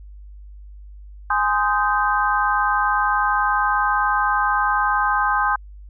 sine chord, Ab major seventh, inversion none, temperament just, 830.6 / 1038.3 / 1245.9 / 1557.4 Hz, Ab5 / C6 / Eb6 / G6, 0 / -14 / +2 / -12 cents, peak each -22 dBFS, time 1.3-5.56 s, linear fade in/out 5 ms, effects added 50 Hz sine -37 dBFS peak until 5.89 s

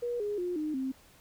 sine tone with pitch steps, 480.7 / 413.7 / 356 / 306.3 / 263.6 Hz, B4 / G#4 / F4 / D#4 / C4, -47 / -7 / +33 / -27 / +13 cents, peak -30 dBFS, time 0.02-0.92 s, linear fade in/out 10 ms, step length 180 ms, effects pink hiss -59 dBFS RMS until 1.2 s

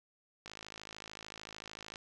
click train, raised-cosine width 0.2 ms, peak -28 dBFS, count 81, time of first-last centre 0.46-1.958 s, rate 53.4 Hz, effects none

